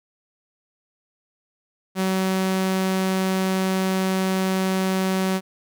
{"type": "tone", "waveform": "sawtooth", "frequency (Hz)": 188.9, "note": "F#3", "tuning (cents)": 36, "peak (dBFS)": -16, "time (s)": [1.95, 5.41], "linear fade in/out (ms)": 50, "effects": []}